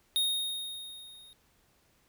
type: tone with level ramp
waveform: square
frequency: 3716 Hz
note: A#7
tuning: 6 cents flat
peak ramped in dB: -25 to -53 dBFS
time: 0.16-1.33 s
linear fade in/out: 0 ms
effects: pink hiss -68 dBFS RMS until 2.08 s